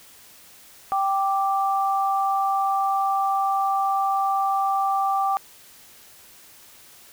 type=tone pair together; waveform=sine; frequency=782.3 / 1174.7 Hz; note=G5 / D6; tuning=-4 / 0 cents; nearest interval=perfect fifth; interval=704 cents; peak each=-21 / -24 dBFS; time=0.92-5.37 s; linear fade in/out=0 ms; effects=white hiss -49 dBFS RMS until 7.12 s